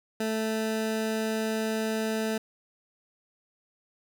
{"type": "tone", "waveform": "20% pulse", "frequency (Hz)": 220, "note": "A3", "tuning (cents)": 0, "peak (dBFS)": -22, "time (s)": [0.2, 2.38], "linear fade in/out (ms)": 5, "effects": []}